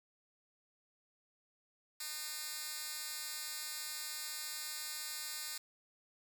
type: tone with high-pass filter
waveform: 10% pulse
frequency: 304.5 Hz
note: D#4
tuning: 37 cents flat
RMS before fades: -43 dBFS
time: 2-5.58 s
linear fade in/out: 5 ms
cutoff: 4100 Hz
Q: 0.59
effects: none